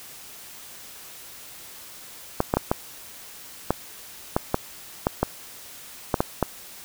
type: clicks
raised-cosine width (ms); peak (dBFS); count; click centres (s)
1; -5; 12; 2.404 / 2.539 / 2.57 / 2.715 / 3.706 / 4.365 / 4.544 / 5.069 / 5.23 / 6.142 / 6.205 / 6.427
effects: white hiss -43 dBFS RMS until 6.84 s